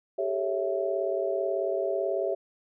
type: chord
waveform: sine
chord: A dominant seventh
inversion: third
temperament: equal with one note detuned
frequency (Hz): 392 / 430.2 / 554.4 / 659.3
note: G4 / A4 / C#5 / E5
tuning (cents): 0 / -39 / 0 / 0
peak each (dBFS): -30 / -36 / -31 / -30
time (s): 0.18-2.35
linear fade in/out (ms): 10
effects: none